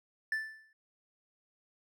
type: tone with exponential decay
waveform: triangle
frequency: 1760 Hz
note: A6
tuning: in tune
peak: -26 dBFS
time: 0.32-0.73 s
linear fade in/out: 2 ms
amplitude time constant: 88 ms
effects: none